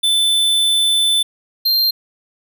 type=tone pair in turn; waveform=square; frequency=3520 / 4179 Hz; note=A7 / C8; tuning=0 / -3 cents; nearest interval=minor third; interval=297 cents; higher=second; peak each=-13 dBFS; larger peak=neither; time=0.03-1.23 / 1.65-1.91 s; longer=first; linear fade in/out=10 ms; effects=none